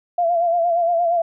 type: tone with vibrato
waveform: sine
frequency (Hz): 685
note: F5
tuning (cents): -34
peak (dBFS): -15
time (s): 0.18-1.22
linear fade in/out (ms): 5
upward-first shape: sine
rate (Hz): 8.6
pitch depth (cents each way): 55
effects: none